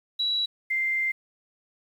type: tone pair in turn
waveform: sine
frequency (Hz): 3912 / 2091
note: B7 / C7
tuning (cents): -17 / -2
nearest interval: major seventh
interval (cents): 1085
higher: first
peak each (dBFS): -23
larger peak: neither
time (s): 0.19-0.46 / 0.7-1.12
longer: second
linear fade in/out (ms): 10
effects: 9-bit